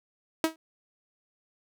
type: tone with exponential decay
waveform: sawtooth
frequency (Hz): 320.9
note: E4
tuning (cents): -46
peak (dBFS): -15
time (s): 0.44-0.56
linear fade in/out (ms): 1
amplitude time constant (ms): 25
effects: none